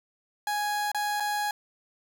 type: tone with dropouts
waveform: 30% pulse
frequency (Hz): 830.6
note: G#5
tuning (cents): 0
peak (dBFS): -24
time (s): 0.47-1.51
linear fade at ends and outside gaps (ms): 2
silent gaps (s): 0.917-0.946 / 1.2-1.204
effects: none